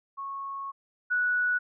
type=tone pair in turn; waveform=sine; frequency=1100 / 1472.2 Hz; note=C#6 / F#6; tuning=-14 / -9 cents; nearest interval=perfect fourth; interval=505 cents; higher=second; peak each=-33 / -23 dBFS; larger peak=second; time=0.17-0.72 / 1.1-1.59 s; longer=first; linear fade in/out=20 ms; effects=none